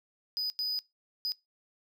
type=tone bursts at uneven times; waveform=triangle; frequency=4978 Hz; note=D#8; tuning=in tune; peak=-28 dBFS; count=3; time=0.37-0.5 / 0.59-0.79 / 1.25-1.32 s; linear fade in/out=0 ms; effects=noise-tail reverb RT60 0.2 s tail -22 dB re dry